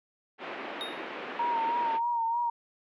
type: band-pass noise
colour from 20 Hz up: pink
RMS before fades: -39 dBFS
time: 0.38-2 s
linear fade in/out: 50 ms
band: 280 to 2800 Hz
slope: 24 dB/octave
type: tone with exponential decay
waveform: triangle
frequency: 3723 Hz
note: A#7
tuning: 3 cents flat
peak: -30 dBFS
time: 0.81-1.09 s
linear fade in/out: 0 ms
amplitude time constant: 60 ms
type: tone with vibrato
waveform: sine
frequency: 932.3 Hz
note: A#5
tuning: in tune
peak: -26 dBFS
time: 1.39-2.5 s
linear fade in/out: 5 ms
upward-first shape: sine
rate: 3.2 Hz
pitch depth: 47 cents each way
effects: none